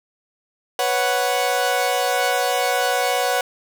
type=chord; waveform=sawtooth; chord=B suspended second; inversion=none; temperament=equal; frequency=493.9 / 554.4 / 740 Hz; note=B4 / C#5 / F#5; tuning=0 / 0 / 0 cents; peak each=-20 / -20 / -17 dBFS; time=0.79-3.41 s; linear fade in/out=2 ms; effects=none